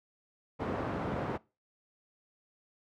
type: band-pass noise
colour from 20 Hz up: pink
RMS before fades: -35 dBFS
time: 0.59-1.38 s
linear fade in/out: 20 ms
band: 110 to 1100 Hz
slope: 12 dB/octave
effects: noise-tail reverb RT60 0.3 s tail -23 dB re dry